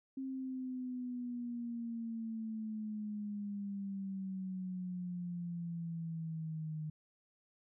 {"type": "exponential sweep", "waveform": "sine", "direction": "down", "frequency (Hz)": [267.3, 153.6], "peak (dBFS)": -38, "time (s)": [0.17, 6.9], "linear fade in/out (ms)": 5, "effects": []}